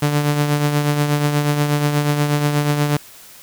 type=tone with tremolo; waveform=sawtooth; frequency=146.83 Hz; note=D3; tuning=in tune; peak=-9 dBFS; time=0.02-2.97 s; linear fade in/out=5 ms; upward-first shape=triangle; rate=8.3 Hz; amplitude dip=55%; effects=white hiss -42 dBFS RMS until 3.42 s